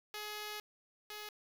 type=tone pair in turn; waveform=5% pulse; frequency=421.1 / 421.1 Hz; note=G#4 / G#4; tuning=+24 / +24 cents; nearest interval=unison; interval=0 cents; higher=neither; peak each=-30 / -33 dBFS; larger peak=first; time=0.14-0.6 / 1.1-1.29 s; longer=first; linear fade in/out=2 ms; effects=10-bit